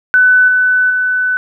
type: tone with level steps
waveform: sine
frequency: 1500 Hz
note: F#6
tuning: 23 cents sharp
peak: -5 / -8 / -11 dBFS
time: 0.14-1.37 s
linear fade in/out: 0 ms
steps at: 0.48 / 0.9 s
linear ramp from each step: 2 ms
effects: none